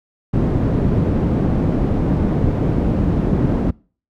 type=low-pass noise; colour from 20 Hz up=white; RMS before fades=-17 dBFS; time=0.33-3.71 s; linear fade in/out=10 ms; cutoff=240 Hz; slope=12 dB/octave; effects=noise-tail reverb RT60 0.4 s tail -25 dB re dry